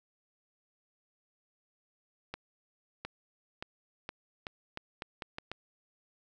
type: accelerating click train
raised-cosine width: 0.3 ms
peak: -22 dBFS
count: 10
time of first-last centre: 2.34-5.516 s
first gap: 710 ms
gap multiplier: 0.81
effects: none